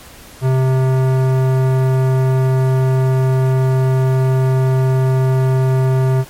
sine tone with tanh clipping, 130.81 Hz, C3, in tune, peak -13 dBFS, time 0.41-6.25 s, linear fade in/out 50 ms, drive 18 dB, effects pink hiss -39 dBFS RMS until 6.29 s + MP3 64 kbps

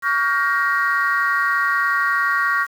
sine chord, G half-diminished seventh, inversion second, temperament just, 1128.9 / 1411.2 / 1568 / 1881.6 Hz, Db6 / F6 / G6 / Bb6, +31 / +18 / 0 / +16 cents, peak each -20 / -21 / -24 / -20 dBFS, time 0.02-2.67 s, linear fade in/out 50 ms, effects tanh soft clip ceiling -9 dBFS + 7-bit

